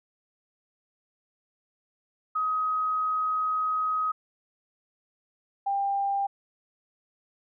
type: tone pair in turn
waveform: sine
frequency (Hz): 1262 / 795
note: D#6 / G5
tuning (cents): +24 / +24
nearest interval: minor sixth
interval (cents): 800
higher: first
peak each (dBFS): -24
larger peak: neither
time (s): 2.35-4.12 / 5.66-6.27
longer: first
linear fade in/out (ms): 10
effects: none